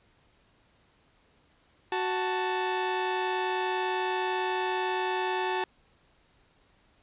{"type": "tone pair together", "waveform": "sawtooth", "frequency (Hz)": [370.8, 882], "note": ["F#4", "A5"], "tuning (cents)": [4, 4], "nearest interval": "octave + minor third", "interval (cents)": 1500, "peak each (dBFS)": -26, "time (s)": [1.92, 5.64], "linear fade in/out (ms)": 2, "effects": ["pink hiss -65 dBFS RMS until 7.02 s", "resampled to 8000 Hz"]}